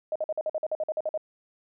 sine tone bursts, 622.3 Hz, D#5, in tune, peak -25 dBFS, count 13, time 0.12-1.176 s, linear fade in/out 2 ms, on 36 ms, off 49 ms, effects none

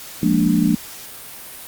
sine chord, Bb dominant seventh, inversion second, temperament equal, 174.61 / 207.7 / 233.1 / 293.7 Hz, F3 / Ab3 / Bb3 / D4, 0 / 0 / 0 / 0 cents, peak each -19 dBFS, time 0.23-0.75 s, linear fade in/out 2 ms, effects white hiss -36 dBFS RMS until 1.67 s + Opus 48 kbps

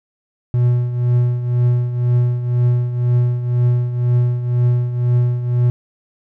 triangle tone with tremolo, 122.1 Hz, B2, 19 cents flat, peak -8 dBFS, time 0.54-5.7 s, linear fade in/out 0 ms, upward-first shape triangle, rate 2 Hz, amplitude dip 70%, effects none

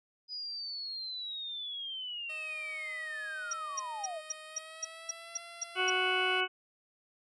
sine linear sweep, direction down, 4978 to 590 Hz, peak -37 dBFS, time 0.28-4.22 s, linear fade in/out 50 ms
10% pulse tone with pitch glide, 622.3 to 682.6 Hz, D#5 to F5, 0 to -40 cents, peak -38 dBFS, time 2.29-6.41 s, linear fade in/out 10 ms, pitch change +160 cents, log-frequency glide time 4.46-5.42 s
sine tone bursts, 5690 Hz, F8, 31 cents sharp, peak -31 dBFS, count 10, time 3.51-5.9 s, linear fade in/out 5 ms, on 23 ms, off 240 ms
harmonic tone, 370.1 Hz, F#4, in tune, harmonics 1 / 2 / 3 / 4 / 6 / 7 / 8, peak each -35 / -37 / -37 / -33 / -36 / -37 / -34 dBFS, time 5.75-6.48 s, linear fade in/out 50 ms
effects resampled to 24000 Hz

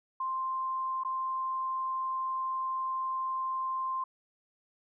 sine tone with dropouts, 1048 Hz, C6, 2 cents sharp, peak -30 dBFS, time 0.2-4.04 s, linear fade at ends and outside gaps 5 ms, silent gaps 1.036-1.048 s, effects none

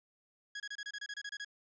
sawtooth tone bursts, 1661.2 Hz, G#6, in tune, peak -36 dBFS, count 12, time 0.55-1.447 s, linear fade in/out 5 ms, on 50 ms, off 27 ms, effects resampled to 16000 Hz + 12-bit

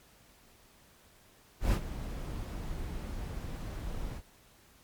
brown noise with ADSR envelope, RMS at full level -24 dBFS, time 1.6-4.22 s, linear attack 120 ms, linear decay 75 ms, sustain -14 dB, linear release 57 ms, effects pink hiss -61 dBFS RMS until 4.83 s + MP3 96 kbps

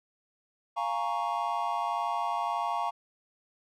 triangle chord, Bb minor seventh, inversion second, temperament equal, 698.5 / 830.6 / 932.3 / 1108.7 Hz, F5 / Ab5 / Bb5 / Db6, 0 / 0 / 0 / 0 cents, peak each -32 / -33 / -31 / -32 dBFS, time 0.76-2.91 s, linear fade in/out 20 ms, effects none

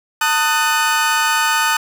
30% pulse chord, D# diminished, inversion second, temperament just, 896 / 1244.5 / 1493.4 Hz, A5 / D#6 / F#6, +31 / 0 / +16 cents, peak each -16 dBFS, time 0.21-1.77 s, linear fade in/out 5 ms, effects none

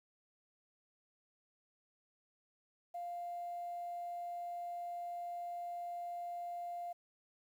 sine tone, 698.5 Hz, F5, in tune, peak -39 dBFS, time 2.94-6.93 s, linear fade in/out 10 ms, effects tanh soft clip ceiling -36 dBFS + 11-bit

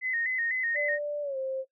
sine tone with vibrato, 1940 Hz, B6, 31 cents flat, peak -27 dBFS, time 0.01-0.99 s, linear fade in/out 50 ms, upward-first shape square, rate 4 Hz, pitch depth 78 cents each way
sine tone with pitch glide, 587.3 to 529.3 Hz, D5 to C5, 0 to +20 cents, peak -29 dBFS, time 0.74-1.65 s, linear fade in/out 50 ms, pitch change -180 cents, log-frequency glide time 1.22-1.37 s
effects noise-tail reverb RT60 0.1 s tail -17 dB re dry

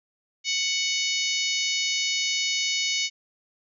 harmonic tone, 741 Hz, F#5, 2 cents sharp, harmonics 3 / 4 / 5 / 6 / 7 / 8 / 9, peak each -29 / -30 / -31 / -32 / -32 / -33 / -34 dBFS, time 0.44-3.1 s, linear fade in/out 50 ms, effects none

